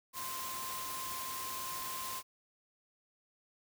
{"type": "tone in noise", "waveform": "sine", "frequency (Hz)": 1046.5, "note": "C6", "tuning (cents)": 0, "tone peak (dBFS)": -42, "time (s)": [0.13, 2.23], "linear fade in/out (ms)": 50, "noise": "white", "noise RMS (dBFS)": -42, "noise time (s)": [0.13, 2.23], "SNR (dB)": -3, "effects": []}